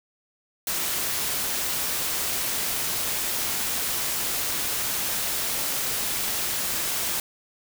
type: noise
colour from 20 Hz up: white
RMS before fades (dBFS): -27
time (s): 0.67-7.2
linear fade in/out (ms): 2
effects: none